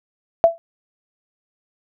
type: tone with exponential decay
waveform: sine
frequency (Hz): 669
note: E5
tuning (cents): +25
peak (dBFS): -4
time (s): 0.44-0.58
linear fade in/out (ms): 0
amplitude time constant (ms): 29
effects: none